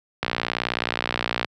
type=click train; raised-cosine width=0.3 ms; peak=-6 dBFS; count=73; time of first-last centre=0.23-1.446 s; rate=59.2 Hz; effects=high-pass 100 Hz 12 dB/octave